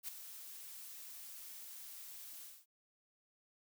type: noise with ADSR envelope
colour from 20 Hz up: blue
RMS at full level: -41 dBFS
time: 0.03-2.66 s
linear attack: 53 ms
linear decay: 5 ms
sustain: -10 dB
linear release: 230 ms
effects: none

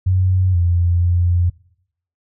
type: tone with pitch steps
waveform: sine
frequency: 92.8 / 86.9 / 87.7 Hz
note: F#2 / F2 / F2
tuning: +6 / -8 / +8 cents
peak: -12 dBFS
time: 0.06-1.5 s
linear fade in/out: 10 ms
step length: 480 ms
effects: noise-tail reverb RT60 0.7 s tail -22 dB re dry

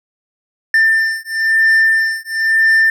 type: beating tone pair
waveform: triangle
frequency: 1789 / 1790 Hz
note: A6 / A6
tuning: +28 / +29 cents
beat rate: 1 Hz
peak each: -12 / -12 dBFS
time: 0.74-2.9 s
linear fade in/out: 2 ms
effects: none

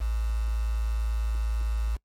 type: tone with quantisation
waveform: sine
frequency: 55.5 Hz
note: A1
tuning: 16 cents sharp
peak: -24 dBFS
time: 0-1.97 s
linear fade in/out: 20 ms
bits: 7
effects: noise-tail reverb RT60 0.1 s tail -23 dB re dry + MP3 64 kbps

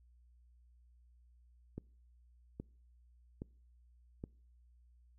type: click train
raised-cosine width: 3 ms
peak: -29 dBFS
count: 4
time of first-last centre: 1.78-4.239 s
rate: 1.22 Hz
effects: noise-tail reverb RT60 0.5 s tail -26 dB re dry + added 60 Hz sine -62 dBFS peak until 5.18 s

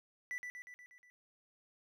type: tone with echo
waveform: triangle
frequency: 1975.5 Hz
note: B6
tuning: in tune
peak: -36 dBFS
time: 0.31-0.38 s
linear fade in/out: 0 ms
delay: 120 ms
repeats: 6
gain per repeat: -4 dB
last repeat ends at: 1.1 s
effects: none

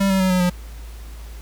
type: tone with pitch steps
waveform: square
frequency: 196 / 191.52 / 187.15 / 182.87 / 178.7 Hz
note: G3 / G3 / F#3 / F#3 / F3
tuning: 0 / -40 / +20 / -20 / +40 cents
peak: -16 dBFS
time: 0-0.5 s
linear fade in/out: 10 ms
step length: 100 ms
effects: added 55 Hz sine -33 dBFS peak until 1.41 s + pink hiss -46 dBFS RMS until 1.41 s

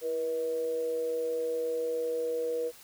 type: tone with amplitude modulation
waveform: sine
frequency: 482.7 Hz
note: B4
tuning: 40 cents flat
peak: -26 dBFS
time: 0.01-2.72 s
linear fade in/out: 50 ms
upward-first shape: sine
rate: 155 Hz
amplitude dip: 50%
effects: white hiss -53 dBFS RMS until 2.83 s

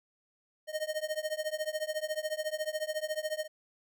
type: tone with tremolo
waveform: square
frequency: 618 Hz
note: D#5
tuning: 12 cents flat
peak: -29 dBFS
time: 0.67-3.48 s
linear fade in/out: 50 ms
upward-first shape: triangle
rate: 14 Hz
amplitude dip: 100%
effects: none

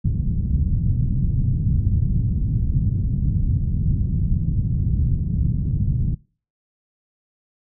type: low-pass noise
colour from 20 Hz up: white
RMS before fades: -20 dBFS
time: 0.04-6.15 s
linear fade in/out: 10 ms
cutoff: 150 Hz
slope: 24 dB/octave
effects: noise-tail reverb RT60 0.4 s tail -23 dB re dry

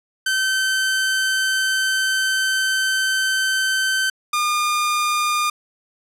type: tone pair in turn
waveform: sawtooth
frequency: 1541 / 1211.1 Hz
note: G6 / D#6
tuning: -30 / -47 cents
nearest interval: major third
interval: 417 cents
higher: first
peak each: -14 dBFS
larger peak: neither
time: 0.26-4.1 / 4.33-5.5 s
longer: first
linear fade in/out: 5 ms
effects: low-pass 12000 Hz 12 dB/octave

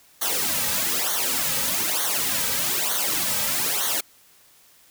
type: noise with flanger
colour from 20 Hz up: white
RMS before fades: -24 dBFS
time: 0.21-4.01 s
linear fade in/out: 10 ms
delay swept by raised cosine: 0.39 to 2.89 ms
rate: 1.1 Hz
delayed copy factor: -0.8
effects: white hiss -55 dBFS RMS until 4.9 s

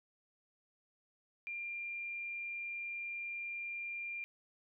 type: tone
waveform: sine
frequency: 2390 Hz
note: D7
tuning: 30 cents sharp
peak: -39 dBFS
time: 1.47-4.24 s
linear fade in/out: 0 ms
effects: none

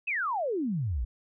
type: exponential sweep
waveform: sine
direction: down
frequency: 2700 to 51.91 Hz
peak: -27 dBFS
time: 0.07-1.05 s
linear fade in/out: 10 ms
effects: none

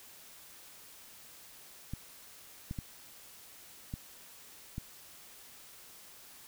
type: clicks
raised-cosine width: 5 ms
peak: -25 dBFS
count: 5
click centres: 1.936 / 2.711 / 2.788 / 3.939 / 4.781 s
effects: white hiss -54 dBFS RMS until 6.47 s

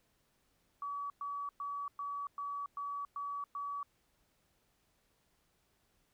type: tone bursts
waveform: sine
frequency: 1140 Hz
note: C#6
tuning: 48 cents sharp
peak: -37 dBFS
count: 8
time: 0.82-3.83 s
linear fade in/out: 2 ms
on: 280 ms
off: 110 ms
effects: pink hiss -75 dBFS RMS until 6.13 s

